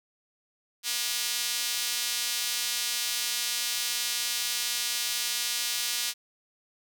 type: tone with high-pass filter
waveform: sawtooth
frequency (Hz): 239.9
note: A#3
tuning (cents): +50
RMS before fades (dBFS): -30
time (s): 0.83-6.14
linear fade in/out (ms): 50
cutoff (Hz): 3800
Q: 0.95
effects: none